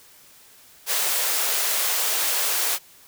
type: high-pass noise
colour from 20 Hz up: white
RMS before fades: -23 dBFS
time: 0.86-2.79 s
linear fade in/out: 50 ms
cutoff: 420 Hz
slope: 24 dB/octave
effects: white hiss -51 dBFS RMS until 3.07 s